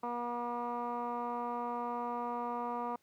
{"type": "tone with low-pass filter", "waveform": "15% pulse", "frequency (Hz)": 240.1, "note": "B3", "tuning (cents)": -49, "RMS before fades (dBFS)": -37, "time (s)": [0.03, 2.96], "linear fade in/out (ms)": 5, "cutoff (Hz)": 1100, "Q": 4.4, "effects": ["pink hiss -73 dBFS RMS until 3.02 s", "high-pass 100 Hz 12 dB/octave"]}